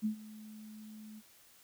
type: tone with ADSR envelope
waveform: sine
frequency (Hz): 215.4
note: A3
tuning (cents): -37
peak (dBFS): -28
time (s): 0.02-1.22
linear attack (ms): 33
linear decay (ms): 100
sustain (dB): -19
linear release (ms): 39
effects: white hiss -62 dBFS RMS until 1.63 s